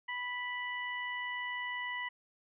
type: harmonic tone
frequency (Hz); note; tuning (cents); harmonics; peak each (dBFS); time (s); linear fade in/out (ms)
986; B5; -3; 1 / 2 / 3; -41 / -37 / -46; 0.08-2.09; 10
effects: none